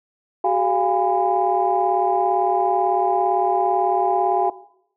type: tone cluster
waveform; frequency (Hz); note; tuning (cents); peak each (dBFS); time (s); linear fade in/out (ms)
sine; 377.8 / 415.7 / 699 / 816 / 1005; F#4 / G#4 / F5 / G#5 / B5; +36 / +2 / +1 / -31 / +30; -22 / -28 / -20 / -20 / -28; 0.44-4.5; 5
effects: noise-tail reverb RT60 0.7 s tail -18 dB re dry + tanh soft clip ceiling -5 dBFS